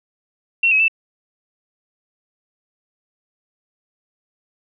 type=tone with pitch steps; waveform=sine; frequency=2721 / 2554 / 2654 Hz; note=F7 / D#7 / E7; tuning=-46 / +45 / +11 cents; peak=-12 dBFS; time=0.63-0.882 s; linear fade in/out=5 ms; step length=84 ms; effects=none